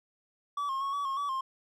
triangle tone with pitch steps, 1148 / 1072 / 1101 / 1140 / 1079 / 1144 / 1060 Hz, D6 / C6 / C#6 / C#6 / C#6 / D6 / C6, -40 / +42 / -12 / +48 / -47 / -46 / +22 cents, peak -28 dBFS, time 0.57-1.41 s, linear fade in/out 5 ms, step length 120 ms, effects none

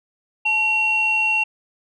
sine tone pair together, 863.5 / 2737 Hz, A5 / F7, -33 / -36 cents, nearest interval octave + minor sixth, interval 1997 cents, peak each -25 / -16 dBFS, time 0.45-1.44 s, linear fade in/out 10 ms, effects tanh soft clip ceiling -10 dBFS

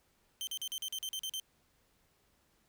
sawtooth tone bursts, 3110 Hz, G7, 14 cents flat, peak -33 dBFS, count 10, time 0.41-1.398 s, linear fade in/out 0 ms, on 61 ms, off 42 ms, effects pink hiss -72 dBFS RMS until 2.68 s

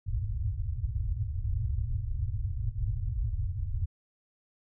white low-pass noise, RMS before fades -31 dBFS, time 0.06-3.86 s, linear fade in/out 10 ms, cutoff 120 Hz, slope 96 dB/octave, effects none

